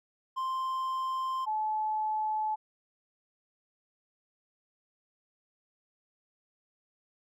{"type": "tone pair in turn", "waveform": ["triangle", "sine"], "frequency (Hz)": [1046.5, 862.1], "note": ["C6", "A5"], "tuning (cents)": [0, -36], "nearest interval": "minor third", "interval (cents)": 336, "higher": "first", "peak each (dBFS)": -28, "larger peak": "neither", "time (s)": [[0.36, 1.46], [1.46, 2.56]], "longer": "neither", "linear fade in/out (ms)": 20, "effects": []}